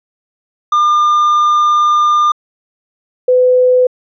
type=tone pair in turn; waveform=triangle / sine; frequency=1203 / 503.5 Hz; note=D6 / B4; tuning=+41 / +33 cents; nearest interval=octave + minor third; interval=1508 cents; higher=first; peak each=-6 dBFS; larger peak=neither; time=0.72-2.32 / 3.28-3.87 s; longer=first; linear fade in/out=5 ms; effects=resampled to 16000 Hz